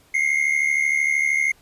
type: tone pair together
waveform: triangle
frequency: 2093 / 2166 Hz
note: C7 / C#7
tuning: 0 / -41 cents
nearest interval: minor second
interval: 59 cents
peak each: -19 dBFS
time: 0.14-1.52 s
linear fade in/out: 5 ms
effects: pink hiss -56 dBFS RMS until 1.61 s + resampled to 32000 Hz